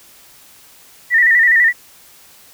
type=tone with vibrato; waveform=sine; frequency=1885 Hz; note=A#6; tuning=19 cents sharp; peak=-8 dBFS; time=1.1-1.73 s; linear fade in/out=50 ms; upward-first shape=square; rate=12 Hz; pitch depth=62 cents each way; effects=white hiss -45 dBFS RMS until 2.53 s